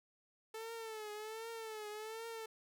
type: tone with vibrato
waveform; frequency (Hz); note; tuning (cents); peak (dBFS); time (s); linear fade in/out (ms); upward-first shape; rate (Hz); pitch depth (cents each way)
sawtooth; 438.9; A4; -4; -40; 0.54-2.46; 5; triangle; 1.3; 89
effects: none